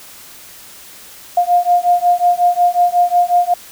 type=beating tone pair; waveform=sine; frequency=704 / 709.5 Hz; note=F5 / F5; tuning=+14 / +27 cents; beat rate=5.5 Hz; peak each=-13 dBFS; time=1.37-3.54 s; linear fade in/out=5 ms; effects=white hiss -38 dBFS RMS until 3.71 s